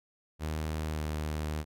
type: tone with pitch glide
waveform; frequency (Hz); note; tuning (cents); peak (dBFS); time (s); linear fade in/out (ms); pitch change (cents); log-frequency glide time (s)
sawtooth; 77.78 to 76.58; D#2 to D#2; 0 to -27; -28; 0.39-1.65; 50; -27; 0.9-1.01
effects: none